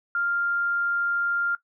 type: tone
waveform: sine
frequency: 1396.9 Hz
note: F6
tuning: in tune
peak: -22 dBFS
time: 0.15-1.55 s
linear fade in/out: 2 ms
effects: noise-tail reverb RT60 0.1 s tail -17 dB re dry